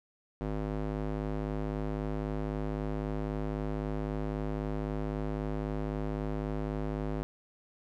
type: tone with band-pass filter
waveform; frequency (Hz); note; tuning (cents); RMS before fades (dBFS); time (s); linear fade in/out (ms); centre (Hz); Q
square; 51.91; G#1; 0; -34; 0.41-7.23; 0; 350; 0.64
effects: none